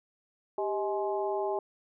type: harmonic tone with a mistuned harmonic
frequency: 210.5 Hz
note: G#3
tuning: 24 cents sharp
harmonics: 2 / 3 / 4 / 5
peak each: -31 / -34 / -34 / -42 dBFS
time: 0.58-1.59 s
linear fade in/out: 2 ms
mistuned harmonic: 2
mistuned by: -110 cents
effects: none